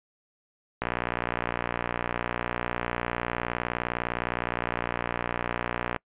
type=click train; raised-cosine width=0.5 ms; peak=-12 dBFS; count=308; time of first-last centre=0.82-5.962 s; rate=59.7 Hz; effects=noise-tail reverb RT60 0.1 s tail -26 dB re dry + resampled to 8000 Hz